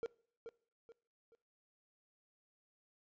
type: tone with echo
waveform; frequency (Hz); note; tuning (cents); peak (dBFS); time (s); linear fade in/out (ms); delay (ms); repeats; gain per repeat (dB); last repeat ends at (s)
triangle; 460; A#4; -23; -34; 0.03-0.06; 0; 430; 3; -9; 1.35
effects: noise-tail reverb RT60 0.5 s tail -22 dB re dry + resampled to 16000 Hz